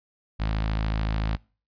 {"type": "tone with notch filter", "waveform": "sawtooth", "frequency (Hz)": 53.7, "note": "A1", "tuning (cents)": -41, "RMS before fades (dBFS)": -26, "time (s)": [0.39, 1.37], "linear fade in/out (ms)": 20, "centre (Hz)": 400, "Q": 1.2, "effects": ["noise-tail reverb RT60 0.4 s tail -26 dB re dry", "resampled to 11025 Hz"]}